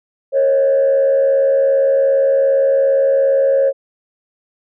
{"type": "tone with frequency modulation", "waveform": "sine", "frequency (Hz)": 544, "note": "C#5", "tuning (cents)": -33, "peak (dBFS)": -9, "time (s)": [0.32, 3.73], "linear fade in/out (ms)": 50, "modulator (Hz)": 77.4, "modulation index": 0.48, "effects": ["tanh soft clip ceiling -7 dBFS"]}